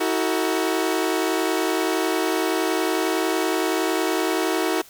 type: tone cluster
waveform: sawtooth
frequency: 321.6 / 372.4 / 452 Hz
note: E4 / F#4 / A4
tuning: -43 / +11 / +47 cents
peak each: -20 / -20 / -24 dBFS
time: 0-4.82 s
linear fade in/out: 10 ms
effects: white hiss -48 dBFS RMS until 4.89 s